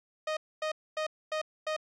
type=tone bursts; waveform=sawtooth; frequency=621 Hz; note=D#5; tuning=3 cents flat; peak=-26 dBFS; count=5; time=0.27-1.765 s; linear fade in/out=5 ms; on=99 ms; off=250 ms; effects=low-pass 5000 Hz 12 dB/octave